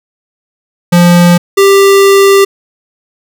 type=tone pair in turn; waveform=square; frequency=174.61 / 394.3 Hz; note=F3 / G4; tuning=0 / +10 cents; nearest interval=octave + major second; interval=1410 cents; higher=second; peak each=-3 dBFS; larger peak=neither; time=0.92-1.38 / 1.57-2.45 s; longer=second; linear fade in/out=10 ms; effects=none